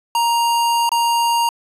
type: tone with dropouts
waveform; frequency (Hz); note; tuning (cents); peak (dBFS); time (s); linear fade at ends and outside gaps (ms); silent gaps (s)
square; 936; A#5; +7; -15; 0.15-1.49; 2; 0.892-0.917
effects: resampled to 32000 Hz